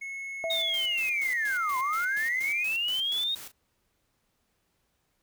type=tone with pitch glide; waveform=triangle; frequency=2187 to 2113 Hz; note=C#7 to C7; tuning=-24 to +16 cents; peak=-33 dBFS; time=0.01-2.64 s; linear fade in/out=10 ms; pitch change=-60 cents; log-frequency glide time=0.4-0.94 s
type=tone with exponential decay; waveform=sine; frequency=659.3 Hz; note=E5; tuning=in tune; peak=-27 dBFS; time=0.44-1.18 s; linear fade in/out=0 ms; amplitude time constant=160 ms
type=linear two-way sweep; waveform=sine; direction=down then up; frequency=3751 to 999 to 3751 Hz; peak=-26 dBFS; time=0.5-3.35 s; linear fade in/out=5 ms; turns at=1.78 s
type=noise with tremolo; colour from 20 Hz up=white; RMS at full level=-43 dBFS; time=0.5-3.52 s; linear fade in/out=10 ms; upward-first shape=square; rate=4.2 Hz; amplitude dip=75%
effects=pink hiss -74 dBFS RMS until 5.22 s